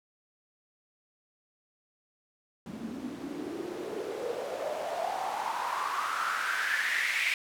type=noise with band-pass filter sweep; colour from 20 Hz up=white; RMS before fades=-33 dBFS; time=2.66-7.34 s; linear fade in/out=2 ms; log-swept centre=210 to 2300 Hz; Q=5.9; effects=none